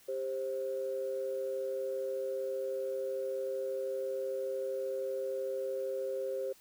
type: tone pair together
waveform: sine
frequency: 396.1 / 529.1 Hz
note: G4 / C5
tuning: +18 / +19 cents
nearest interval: perfect fourth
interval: 501 cents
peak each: -37 / -34 dBFS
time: 0.08-6.53 s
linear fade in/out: 10 ms
effects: tanh soft clip ceiling -25 dBFS + white hiss -61 dBFS RMS until 6.6 s